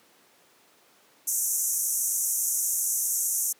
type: band-pass noise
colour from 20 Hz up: pink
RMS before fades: -27 dBFS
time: 1.27-3.53 s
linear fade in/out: 10 ms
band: 5900 to 14000 Hz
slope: 96 dB/octave
effects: pink hiss -59 dBFS RMS until 3.59 s + high-pass 300 Hz 12 dB/octave